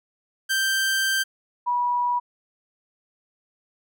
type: tone pair in turn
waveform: sawtooth / sine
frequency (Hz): 1568 / 972.9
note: G6 / B5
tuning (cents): 0 / -26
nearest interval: minor sixth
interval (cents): 826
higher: first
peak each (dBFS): -17 / -20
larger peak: first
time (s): 0.49-1.24 / 1.66-2.2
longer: first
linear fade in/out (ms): 20
effects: none